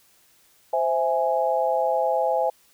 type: chord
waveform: sine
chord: C augmented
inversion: none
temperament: equal with one note detuned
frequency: 520.2 / 659.3 / 830.6 Hz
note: C5 / E5 / G#5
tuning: -10 / 0 / 0 cents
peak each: -24 dBFS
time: 0.73-2.5 s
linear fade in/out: 5 ms
effects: white hiss -59 dBFS RMS until 2.73 s